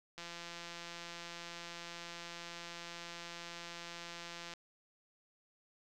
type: click train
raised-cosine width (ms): 0.2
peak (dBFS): -29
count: 746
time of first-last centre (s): 0.18-4.537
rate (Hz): 171
effects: none